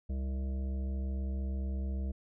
harmonic tone with a mistuned harmonic, 65.41 Hz, C2, in tune, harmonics 1 / 3 / 5 / 7 / 9 / 10, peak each -32 / -42 / -51 / -54 / -56 / -58 dBFS, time 0.09-2.12 s, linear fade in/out 10 ms, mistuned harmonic 1, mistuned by +55 cents, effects none

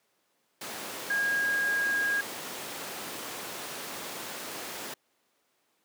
sine tone in noise, 1633 Hz, G#6, 30 cents flat, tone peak -25 dBFS, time 1.1-2.21 s, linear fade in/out 5 ms, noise pink, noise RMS -37 dBFS, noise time 0.61-4.94 s, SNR +9 dB, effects pink hiss -72 dBFS RMS until 5.84 s + high-pass 300 Hz 12 dB/octave

